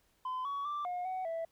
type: tone with pitch steps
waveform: sine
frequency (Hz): 1021 / 1125 / 1175 / 717 / 747 / 659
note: C6 / C#6 / D6 / F5 / F#5 / E5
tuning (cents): -43 / +25 / +1 / +45 / +16 / -1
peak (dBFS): -32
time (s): 0.25-1.45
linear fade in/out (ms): 5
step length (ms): 200
effects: tanh soft clip ceiling -33 dBFS + pink hiss -72 dBFS RMS until 1.51 s